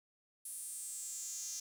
square tone with high-pass filter sweep, 185 Hz, F#3, in tune, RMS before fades -44 dBFS, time 0.45-1.6 s, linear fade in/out 5 ms, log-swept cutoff 9900 to 6100 Hz, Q 5.5, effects none

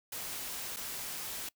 white noise with dropouts, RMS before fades -40 dBFS, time 0.12-1.49 s, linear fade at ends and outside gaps 5 ms, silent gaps 0.763-0.768 s, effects noise-tail reverb RT60 0.1 s tail -23 dB re dry

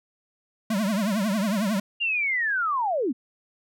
square tone with vibrato, 206.4 Hz, G#3, 10 cents flat, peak -23 dBFS, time 0.7-1.8 s, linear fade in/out 5 ms, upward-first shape triangle, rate 11 Hz, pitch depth 200 cents each way
sine linear sweep, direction down, 2836 to 214.2 Hz, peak -22 dBFS, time 2-3.13 s, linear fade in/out 20 ms
effects none

